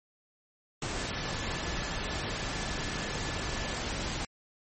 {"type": "tone in noise", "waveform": "sine", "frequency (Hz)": 1732, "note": "A6", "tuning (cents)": -28, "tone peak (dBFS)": -45, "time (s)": [0.97, 3.78], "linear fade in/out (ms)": 2, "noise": "pink", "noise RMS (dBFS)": -34, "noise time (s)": [0.82, 4.25], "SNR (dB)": -14, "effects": ["MP3 32 kbps"]}